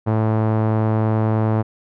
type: tone with low-pass filter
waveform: sawtooth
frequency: 109.6 Hz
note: A2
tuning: 6 cents flat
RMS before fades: -18 dBFS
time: 0.06-1.63 s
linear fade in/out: 20 ms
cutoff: 980 Hz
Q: 1.1
effects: none